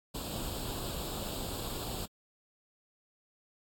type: noise with comb filter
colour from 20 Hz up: pink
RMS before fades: -38 dBFS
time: 0.14-2.06 s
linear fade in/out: 10 ms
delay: 0.25 ms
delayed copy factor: +0.75
effects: AAC 64 kbps